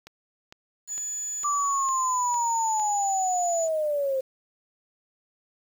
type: click train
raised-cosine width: 0.2 ms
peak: -26 dBFS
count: 7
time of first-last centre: 0.07-2.797 s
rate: 2.2 Hz
type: tone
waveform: sine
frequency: 6920 Hz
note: A8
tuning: 30 cents flat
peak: -29 dBFS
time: 0.87-3.69 s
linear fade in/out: 50 ms
type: linear sweep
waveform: sine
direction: down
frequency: 1177 to 520 Hz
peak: -23 dBFS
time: 1.44-4.21 s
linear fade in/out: 10 ms
effects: 8-bit